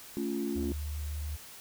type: chord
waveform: sine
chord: A augmented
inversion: none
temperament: equal with one note detuned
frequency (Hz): 220 / 281.5 / 349.2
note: A3 / C#4 / E#4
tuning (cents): 0 / +27 / 0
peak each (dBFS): -34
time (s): 0.17-0.72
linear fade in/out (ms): 0
type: tone with pitch glide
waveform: sine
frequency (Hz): 73.9 to 74.5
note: D2 to D2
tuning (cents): +11 to +25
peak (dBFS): -33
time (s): 0.55-1.37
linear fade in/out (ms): 20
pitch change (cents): +14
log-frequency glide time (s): 0.77-0.91
effects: tanh soft clip ceiling -23 dBFS + white hiss -49 dBFS RMS until 1.6 s